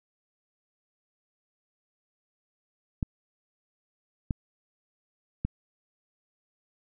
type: clicks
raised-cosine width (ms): 5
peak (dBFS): -15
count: 3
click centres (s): 3.028 / 4.308 / 5.45
effects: none